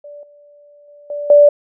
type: tone with level steps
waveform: sine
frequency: 583 Hz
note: D5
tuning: 13 cents flat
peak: -32 / -43 / -40 / -21 / -4 dBFS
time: 0.04-1.49 s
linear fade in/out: 5 ms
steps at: 0.23 / 0.88 / 1.1 / 1.3 s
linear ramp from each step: 2 ms
effects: none